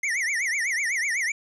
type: tone with vibrato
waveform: square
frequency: 2041 Hz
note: C7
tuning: 44 cents flat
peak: -24 dBFS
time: 0.03-1.32 s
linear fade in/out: 5 ms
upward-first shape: triangle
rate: 8 Hz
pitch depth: 250 cents each way
effects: resampled to 22050 Hz + 9-bit